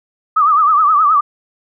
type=tone with vibrato; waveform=sine; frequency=1218 Hz; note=D#6; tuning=37 cents flat; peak=-8 dBFS; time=0.36-1.21 s; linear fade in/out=10 ms; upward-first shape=triangle; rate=9.5 Hz; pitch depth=140 cents each way; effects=none